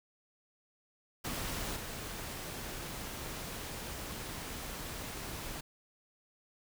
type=noise with level steps; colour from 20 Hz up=pink; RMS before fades=-38 / -42 dBFS; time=1.24-5.61 s; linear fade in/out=10 ms; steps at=1.76 s; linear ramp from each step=5 ms; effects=none